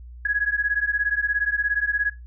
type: beating tone pair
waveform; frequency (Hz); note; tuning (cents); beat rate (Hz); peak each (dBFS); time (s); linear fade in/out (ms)
sine; 1661.2 / 1678.2; G#6 / G#6; 0 / +18; 17; -23 / -22; 0.25-2.1; 5
effects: noise-tail reverb RT60 0.2 s tail -17 dB re dry + added 60 Hz sine -38 dBFS peak until 2.26 s